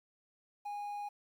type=tone with quantisation; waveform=triangle; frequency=822 Hz; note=G#5; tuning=18 cents flat; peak=-36 dBFS; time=0.65-1.09 s; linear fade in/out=10 ms; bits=11; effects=none